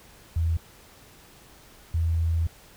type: tone bursts at uneven times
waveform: sine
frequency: 82.41 Hz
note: E2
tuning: in tune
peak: -21 dBFS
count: 2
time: 0.36-0.57 / 1.94-2.47 s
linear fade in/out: 5 ms
effects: pink hiss -52 dBFS RMS until 2.76 s